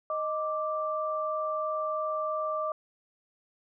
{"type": "tone pair together", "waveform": "sine", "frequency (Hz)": [622.3, 1174.7], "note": ["D#5", "D6"], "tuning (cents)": [0, 0], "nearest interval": "major seventh", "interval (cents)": 1100, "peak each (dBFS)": [-31, -31], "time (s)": [0.1, 2.72], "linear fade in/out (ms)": 2, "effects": []}